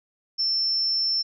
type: tone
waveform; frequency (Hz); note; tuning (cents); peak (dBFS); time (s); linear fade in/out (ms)
sine; 5360; E8; +28; -21; 0.38-1.23; 20
effects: none